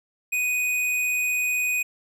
sine tone with tanh clipping, 2489 Hz, D#7, in tune, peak -23 dBFS, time 0.32-1.83 s, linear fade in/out 10 ms, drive 18 dB, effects none

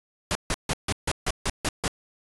pink noise bursts, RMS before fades -25 dBFS, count 9, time 0.31-1.879 s, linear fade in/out 0 ms, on 41 ms, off 150 ms, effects resampled to 24000 Hz

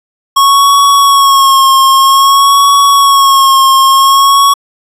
square tone with vibrato, 1097 Hz, C#6, 18 cents flat, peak -4 dBFS, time 0.36-4.54 s, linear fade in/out 10 ms, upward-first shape sine, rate 0.52 Hz, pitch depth 37 cents each way, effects resampled to 32000 Hz

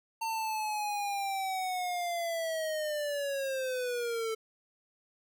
square linear sweep, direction down, 907 to 440 Hz, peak -32 dBFS, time 0.21-4.35 s, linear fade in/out 10 ms, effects none

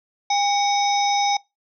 harmonic tone with a mistuned harmonic, 748 Hz, F#5, 19 cents sharp, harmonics 1 / 3 / 5 / 7 / 8, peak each -18 / -28 / -28 / -28 / -30 dBFS, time 0.3-1.37 s, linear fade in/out 5 ms, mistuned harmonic 1, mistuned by +140 cents, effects noise-tail reverb RT60 0.2 s tail -21 dB re dry

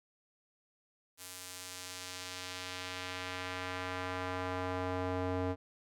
square tone with band-pass filter sweep, 91.6 Hz, F#2, 17 cents flat, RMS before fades -39 dBFS, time 1.17-5.56 s, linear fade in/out 50 ms, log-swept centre 11000 to 500 Hz, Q 0.76, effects none

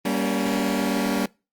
sawtooth chord, G diminished, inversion none, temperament just, 196 / 235.2 / 282.2 Hz, G3 / Bb3 / Db4, 0 / +16 / +31 cents, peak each -22 dBFS, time 0.05-1.26 s, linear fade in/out 5 ms, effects noise-tail reverb RT60 0.3 s tail -25 dB re dry + Opus 24 kbps

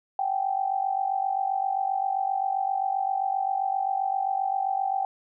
sine tone with amplitude modulation, 776 Hz, G5, 18 cents flat, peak -20 dBFS, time 0.19-5.05 s, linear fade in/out 2 ms, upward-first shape sine, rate 47.6 Hz, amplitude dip 80%, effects none

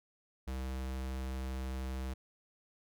square tone, 65.2 Hz, C2, 5 cents flat, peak -37 dBFS, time 0.47-2.14 s, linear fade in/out 10 ms, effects none

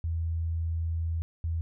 sine tone pair in turn, 82.41 / 82.41 Hz, E2 / E2, 0 / 0 cents, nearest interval unison, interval 0 cents, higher neither, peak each -27 dBFS, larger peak neither, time 0.04-1.22 / 1.44-1.61 s, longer first, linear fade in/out 0 ms, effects none

